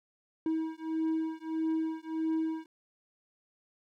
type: beating tone pair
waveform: triangle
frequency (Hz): 319.4 / 321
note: D#4 / E4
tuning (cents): +45 / -46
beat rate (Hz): 1.6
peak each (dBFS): -31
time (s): 0.46-2.66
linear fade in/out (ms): 2
effects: none